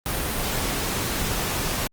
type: noise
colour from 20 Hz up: pink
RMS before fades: -26 dBFS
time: 0.06-1.87 s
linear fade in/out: 0 ms
effects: Opus 32 kbps